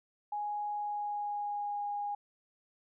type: tone with pitch glide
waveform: sine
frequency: 830.6 to 820.1 Hz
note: G#5 to G#5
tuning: 0 to -22 cents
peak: -33 dBFS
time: 0.32-2.15 s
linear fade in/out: 5 ms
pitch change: -22 cents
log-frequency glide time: 0.73-1.84 s
effects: none